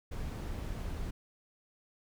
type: noise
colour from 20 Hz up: brown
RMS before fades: -38 dBFS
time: 0.11-1.11 s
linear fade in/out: 10 ms
effects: none